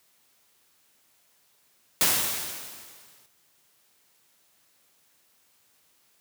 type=noise with exponential decay; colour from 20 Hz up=white; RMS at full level=-20 dBFS; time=2.01-3.26 s; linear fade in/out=0 ms; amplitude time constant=270 ms; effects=white hiss -65 dBFS RMS until 6.2 s + high-pass 80 Hz 12 dB/octave